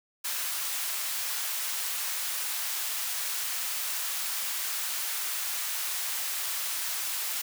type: high-pass noise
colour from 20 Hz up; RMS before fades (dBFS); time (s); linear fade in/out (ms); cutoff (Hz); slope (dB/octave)
white; -32; 0.24-7.42; 10; 910; 12
effects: none